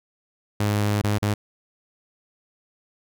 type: tone with dropouts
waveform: sawtooth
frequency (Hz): 103.83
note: G#2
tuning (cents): 0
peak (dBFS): -16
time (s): 0.6-1.34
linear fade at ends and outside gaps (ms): 5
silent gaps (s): 1.016-1.038 / 1.184-1.224
effects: none